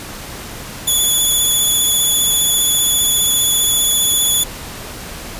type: tone with vibrato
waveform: 10% pulse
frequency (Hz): 3431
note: A7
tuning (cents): -44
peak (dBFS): -5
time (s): 0.87-4.44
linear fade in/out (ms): 10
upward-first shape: triangle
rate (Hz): 15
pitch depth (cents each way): 32
effects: pink hiss -30 dBFS RMS until 5.39 s + resampled to 32000 Hz